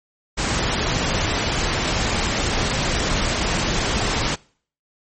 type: noise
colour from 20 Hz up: pink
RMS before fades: -21 dBFS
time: 0.37-4.36 s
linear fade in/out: 20 ms
effects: noise-tail reverb RT60 0.5 s tail -24 dB re dry + MP3 32 kbps